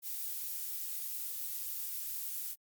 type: noise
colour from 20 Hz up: violet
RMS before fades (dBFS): -39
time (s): 0.02-2.56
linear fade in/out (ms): 50
effects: Opus 48 kbps